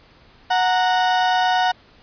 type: tone pair together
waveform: 35% pulse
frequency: 735.8 / 927 Hz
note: F#5 / A#5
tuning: -10 / -10 cents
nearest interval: major third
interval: 400 cents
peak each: -15 / -21 dBFS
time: 0.5-1.72 s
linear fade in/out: 10 ms
effects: pink hiss -51 dBFS RMS until 2.02 s + resampled to 11025 Hz